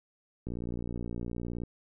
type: click train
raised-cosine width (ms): 3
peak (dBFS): -24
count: 70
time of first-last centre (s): 0.47-1.636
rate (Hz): 59.2
effects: none